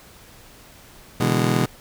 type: chord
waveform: 25% pulse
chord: E dominant seventh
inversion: second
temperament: just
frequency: 123.61 / 148.33 / 164.81 / 206 Hz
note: B2 / D3 / E3 / G#3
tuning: +2 / +18 / 0 / -14 cents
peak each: -18 / -23 / -20 / -20 dBFS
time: 1.2-1.66 s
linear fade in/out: 5 ms
effects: pink hiss -47 dBFS RMS until 1.8 s